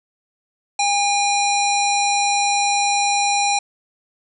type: harmonic tone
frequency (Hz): 810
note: G#5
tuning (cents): -43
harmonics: 1 / 3 / 5 / 7 / 9 / 10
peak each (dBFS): -18 / -23 / -25 / -26 / -28 / -28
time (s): 0.79-3.59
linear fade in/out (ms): 5
effects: none